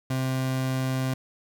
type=tone; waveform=30% pulse; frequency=130.81 Hz; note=C3; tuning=in tune; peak=-22 dBFS; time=0.1-1.14 s; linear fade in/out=5 ms; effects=none